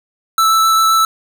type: tone with vibrato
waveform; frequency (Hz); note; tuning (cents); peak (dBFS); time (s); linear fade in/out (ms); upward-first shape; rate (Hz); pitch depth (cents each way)
square; 1318.5; E6; 0; -10; 0.38-1.05; 2; sine; 7.6; 8
effects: none